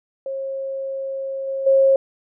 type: tone with level steps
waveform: sine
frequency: 540 Hz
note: C#5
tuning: 45 cents flat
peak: -24 / -22 / -11 dBFS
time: 0.26-1.96 s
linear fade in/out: 2 ms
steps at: 1.47 / 1.66 s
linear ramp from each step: 10 ms
effects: none